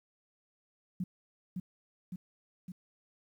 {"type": "tone with echo", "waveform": "sine", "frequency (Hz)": 182, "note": "F#3", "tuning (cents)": -28, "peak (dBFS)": -31, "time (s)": [1, 1.04], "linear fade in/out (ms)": 5, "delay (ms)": 560, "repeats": 3, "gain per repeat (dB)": -3, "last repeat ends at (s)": 2.72, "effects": ["11-bit"]}